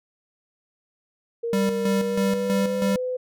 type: tone with pitch glide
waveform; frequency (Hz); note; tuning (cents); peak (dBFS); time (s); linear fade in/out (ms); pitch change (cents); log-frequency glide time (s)
sine; 466.1 to 505.4; A#4 to B4; 0 to +40; -24; 1.43-3.17; 10; +140; 1.88-2.73
type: tone with tremolo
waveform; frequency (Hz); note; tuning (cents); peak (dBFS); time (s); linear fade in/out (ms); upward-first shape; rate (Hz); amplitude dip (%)
square; 196; G3; 0; -21; 1.53-2.96; 2; square; 3.1; 55
effects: none